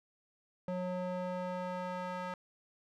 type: tone with band-pass filter sweep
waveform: square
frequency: 181.6 Hz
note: F#3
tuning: 32 cents flat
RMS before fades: -38 dBFS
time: 0.68-2.34 s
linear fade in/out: 2 ms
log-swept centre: 480 to 1100 Hz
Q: 1.2
effects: none